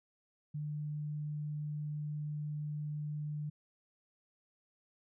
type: tone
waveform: sine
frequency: 149.5 Hz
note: D3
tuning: 31 cents sharp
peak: -36 dBFS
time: 0.54-3.5 s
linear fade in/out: 10 ms
effects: none